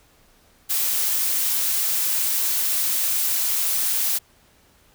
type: noise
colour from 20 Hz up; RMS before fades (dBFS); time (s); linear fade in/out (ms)
blue; -22; 0.69-4.19; 20
effects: pink hiss -57 dBFS RMS until 4.94 s